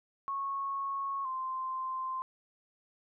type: tone pair in turn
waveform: sine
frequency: 1100 / 1042.8 Hz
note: C#6 / C6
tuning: -14 / -6 cents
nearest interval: minor second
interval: 92 cents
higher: first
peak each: -32 / -33 dBFS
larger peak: first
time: 0.28-1.25 / 1.25-2.22 s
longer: neither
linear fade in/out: 0 ms
effects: none